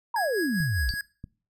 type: exponential sweep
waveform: sine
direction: down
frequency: 987.8 to 51.8 Hz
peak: -24 dBFS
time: 0.14-0.91 s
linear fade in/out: 5 ms
type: tone with tremolo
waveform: square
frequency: 1661.2 Hz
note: G#6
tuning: in tune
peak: -28 dBFS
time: 0.16-1.01 s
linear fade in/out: 2 ms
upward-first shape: sine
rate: 5 Hz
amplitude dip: 50%
type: clicks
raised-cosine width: 5 ms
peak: -26 dBFS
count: 3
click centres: 0.604 / 0.939 / 1.241 s
type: tone with exponential decay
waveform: sine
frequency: 4641 Hz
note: D8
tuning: 21 cents flat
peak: -24 dBFS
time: 0.89-1 s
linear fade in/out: 0 ms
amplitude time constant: 22 ms
effects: noise-tail reverb RT60 0.4 s tail -22 dB re dry